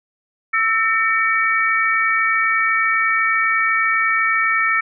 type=tone cluster; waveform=sine; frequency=1320 / 1814 / 2268 Hz; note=E6 / A#6 / C#7; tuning=+2 / -48 / +39 cents; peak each=-19 dBFS; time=0.53-4.81 s; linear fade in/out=10 ms; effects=none